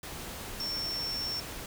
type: tone in noise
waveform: sine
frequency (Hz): 5440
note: F8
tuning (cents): -46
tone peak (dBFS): -32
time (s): 0.6-1.4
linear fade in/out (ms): 2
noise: pink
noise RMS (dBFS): -41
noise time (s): 0.03-1.66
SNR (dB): +6
effects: none